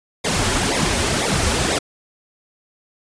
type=noise with flanger; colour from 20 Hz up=pink; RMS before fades=-19 dBFS; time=0.24-1.79 s; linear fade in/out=10 ms; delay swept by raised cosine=0.67 to 6.67 ms; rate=2 Hz; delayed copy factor=-0.8; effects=resampled to 22050 Hz